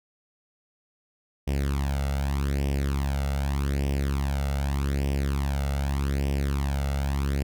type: tone with flanger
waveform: sawtooth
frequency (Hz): 69.5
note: C#2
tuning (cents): +5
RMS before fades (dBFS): -26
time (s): 1.47-7.43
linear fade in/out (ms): 10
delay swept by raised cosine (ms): 0.36 to 1.46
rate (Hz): 0.83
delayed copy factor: +0.75
effects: none